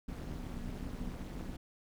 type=noise with amplitude modulation; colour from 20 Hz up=brown; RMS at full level=-37 dBFS; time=0.08-1.57 s; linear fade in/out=10 ms; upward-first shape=sine; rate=213 Hz; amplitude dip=100%; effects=none